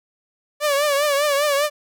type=tone with vibrato; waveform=sawtooth; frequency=577 Hz; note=D5; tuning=31 cents flat; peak=-13 dBFS; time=0.6-1.7 s; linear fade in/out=50 ms; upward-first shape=triangle; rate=5 Hz; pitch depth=93 cents each way; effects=none